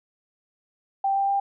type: tone with pitch steps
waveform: sine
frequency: 784 / 789.5 / 794.9 Hz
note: G5 / G5 / G5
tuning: 0 / +12 / +24 cents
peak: -20 dBFS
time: 1.04-1.4 s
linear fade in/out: 5 ms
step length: 120 ms
effects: none